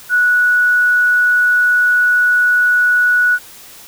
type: tone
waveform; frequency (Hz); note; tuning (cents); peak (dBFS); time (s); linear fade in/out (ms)
sine; 1470; F#6; -12; -9; 0.09-3.39; 50
effects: white hiss -38 dBFS RMS until 3.87 s